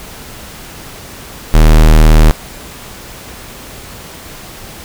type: tone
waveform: square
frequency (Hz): 38.98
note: D#1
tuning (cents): +4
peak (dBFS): -3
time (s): 1.54-2.31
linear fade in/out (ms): 0
effects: pink hiss -31 dBFS RMS until 4.84 s